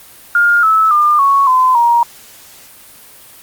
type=tone with pitch steps; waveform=sine; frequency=1413 / 1303.2 / 1202 / 1108.6 / 1022.5 / 943.1 Hz; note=F6 / E6 / D6 / C#6 / C6 / A#5; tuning=+20 / -20 / +40 / 0 / -40 / +20 cents; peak=-7 dBFS; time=0.35-2.03 s; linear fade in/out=2 ms; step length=280 ms; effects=white hiss -39 dBFS RMS until 3.42 s + Opus 32 kbps